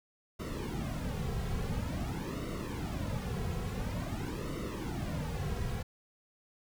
brown noise with flanger, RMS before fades -36 dBFS, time 0.39-5.83 s, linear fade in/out 10 ms, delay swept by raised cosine 1.2 to 3.4 ms, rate 0.48 Hz, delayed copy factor -0.8, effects none

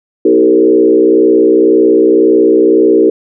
sine tone with frequency modulation, 386 Hz, G4, 27 cents flat, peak -4 dBFS, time 0.25-3.1 s, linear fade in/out 5 ms, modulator 61.9 Hz, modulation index 1.4, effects none

